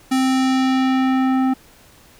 square tone with low-pass filter sweep, 261.6 Hz, C4, in tune, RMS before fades -17 dBFS, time 0.11-1.54 s, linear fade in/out 10 ms, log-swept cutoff 12000 to 1100 Hz, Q 0.84, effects pink hiss -49 dBFS RMS until 2.19 s

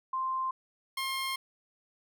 sine / 15% pulse tone pair in turn, 1046.5 / 1066 Hz, C6 / C6, 0 / +32 cents, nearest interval unison, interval 32 cents, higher second, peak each -29 / -25 dBFS, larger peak second, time 0.13-0.51 / 0.97-1.36 s, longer second, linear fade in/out 5 ms, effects none

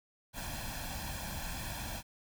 pink noise with comb filter, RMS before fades -40 dBFS, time 0.33-2.03 s, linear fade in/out 50 ms, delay 1.2 ms, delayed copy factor +0.75, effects none

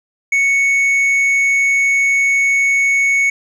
triangle tone with tanh clipping, 2217 Hz, C#7, in tune, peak -12 dBFS, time 0.32-3.3 s, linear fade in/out 5 ms, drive 9 dB, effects none

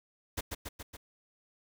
pink noise with echo, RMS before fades -35 dBFS, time 0.37-0.41 s, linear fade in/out 10 ms, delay 140 ms, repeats 4, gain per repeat -3 dB, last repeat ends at 0.97 s, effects none

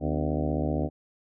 harmonic tone with a mistuned harmonic, 75.5 Hz, D2, 48 cents sharp, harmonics 1 / 2 / 3 / 4 / 5 / 6 / 7 / 8 / 9 / 10, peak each -31 / -31 / -32 / -32 / -37 / -38 / -37 / -36 / -39 / -41 dBFS, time 0-0.9 s, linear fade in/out 50 ms, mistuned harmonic 3, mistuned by +140 cents, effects none

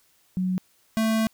sine / square tone pair in turn, 184.6 / 221.6 Hz, F#3 / A3, -4 / +13 cents, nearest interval minor third, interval 317 cents, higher second, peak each -22 / -21 dBFS, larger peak second, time 0.37-0.58 / 0.97-1.27 s, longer second, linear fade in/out 0 ms, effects white hiss -63 dBFS RMS until 1.33 s

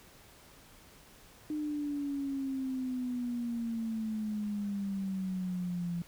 sine exponential sweep, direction down, 305.1 to 170.5 Hz, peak -32 dBFS, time 1.5-6.02 s, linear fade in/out 2 ms, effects pink hiss -57 dBFS RMS until 6.07 s

